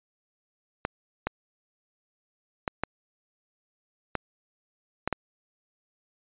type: clicks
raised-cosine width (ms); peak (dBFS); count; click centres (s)
0.5; -11; 7; 0.851 / 1.27 / 2.678 / 2.836 / 4.153 / 5.076 / 5.127
effects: resampled to 8000 Hz